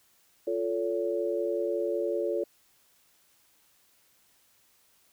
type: chord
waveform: sine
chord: F augmented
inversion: none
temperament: equal with one note detuned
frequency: 349.2 / 440 / 565.4 Hz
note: F4 / A4 / C#5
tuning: 0 / 0 / +34 cents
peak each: -31 dBFS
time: 0.47-2.44 s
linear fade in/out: 5 ms
effects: white hiss -65 dBFS RMS until 5.12 s